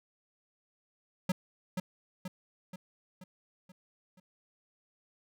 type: tone with echo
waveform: square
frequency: 183.9 Hz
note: F#3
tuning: 10 cents flat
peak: -27 dBFS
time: 1.29-1.32 s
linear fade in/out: 5 ms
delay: 480 ms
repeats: 6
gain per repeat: -5 dB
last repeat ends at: 4.2 s
effects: none